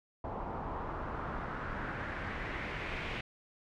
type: noise with low-pass filter sweep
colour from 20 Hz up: pink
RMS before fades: -39 dBFS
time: 0.24-3.21 s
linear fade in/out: 5 ms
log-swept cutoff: 850 to 2600 Hz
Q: 2.4
effects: none